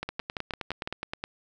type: two click trains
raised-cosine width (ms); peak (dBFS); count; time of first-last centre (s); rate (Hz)
0.3; -16 / -16; 12 / 6; 0.09-1.239 / 0.03-0.875; 9.57 / 5.92
effects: none